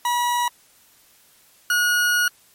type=tone pair in turn; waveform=40% pulse; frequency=967 / 1448.9 Hz; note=B5 / F#6; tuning=-37 / -37 cents; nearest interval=perfect fifth; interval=700 cents; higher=second; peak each=-18 / -16 dBFS; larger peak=second; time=0.05-0.48 / 1.7-2.28 s; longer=second; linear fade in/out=2 ms; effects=white hiss -55 dBFS RMS until 2.54 s + MP3 64 kbps